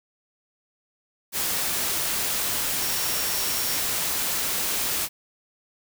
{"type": "tone in noise", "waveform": "sine", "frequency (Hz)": 5560, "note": "F8", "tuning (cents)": -9, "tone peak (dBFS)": -34, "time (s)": [2.78, 3.81], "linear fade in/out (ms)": 50, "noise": "white", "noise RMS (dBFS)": -26, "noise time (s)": [1.32, 5.09], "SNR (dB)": -11, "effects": []}